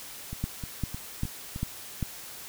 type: two click trains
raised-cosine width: 5 ms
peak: -23 / -16 dBFS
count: 5 / 5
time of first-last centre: 0.33-1.561 / 0.44-2.027 s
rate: 3.25 / 2.52 Hz
effects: white hiss -43 dBFS RMS until 2.48 s